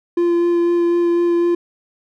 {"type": "tone with vibrato", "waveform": "triangle", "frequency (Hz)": 344.7, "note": "F4", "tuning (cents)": -23, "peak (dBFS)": -11, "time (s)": [0.17, 1.55], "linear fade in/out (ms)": 5, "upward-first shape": "sine", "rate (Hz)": 4, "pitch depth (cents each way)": 10, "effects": []}